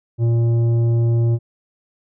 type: tone with tanh clipping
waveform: sine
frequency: 116.6 Hz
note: A#2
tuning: 1 cent sharp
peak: -15 dBFS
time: 0.18-1.39 s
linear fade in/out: 50 ms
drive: 9 dB
effects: none